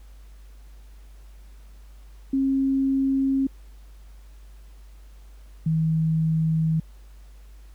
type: tone pair in turn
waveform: sine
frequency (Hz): 270 / 159.9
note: C#4 / D#3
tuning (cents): -45 / +48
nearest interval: major sixth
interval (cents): 907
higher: first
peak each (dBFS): -19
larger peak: neither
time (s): 2.33-3.47 / 5.66-6.8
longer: neither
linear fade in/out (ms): 5
effects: added 50 Hz sine -43 dBFS peak until 7.74 s + pink hiss -60 dBFS RMS until 7.74 s